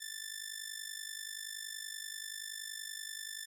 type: tone with amplitude modulation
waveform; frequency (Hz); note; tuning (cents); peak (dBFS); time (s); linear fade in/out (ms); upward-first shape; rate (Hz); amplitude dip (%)
10% pulse; 1766; A6; +6; -29; 0-3.46; 20; sine; 50.5; 80
effects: none